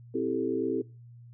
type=chord; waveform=sine; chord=A minor seventh; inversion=first; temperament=equal; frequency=261.6 / 329.6 / 392 / 440 Hz; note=C4 / E4 / G4 / A4; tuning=0 / 0 / 0 / 0 cents; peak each=-32 dBFS; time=0.14-0.82 s; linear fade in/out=10 ms; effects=noise-tail reverb RT60 0.3 s tail -20 dB re dry + added 119 Hz sine -47 dBFS peak until 1.33 s